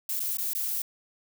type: noise with dropouts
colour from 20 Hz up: violet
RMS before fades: -30 dBFS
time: 0.09-0.82 s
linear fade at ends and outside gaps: 2 ms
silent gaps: 0.196-0.202 / 0.371-0.384 / 0.534-0.55 s
effects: none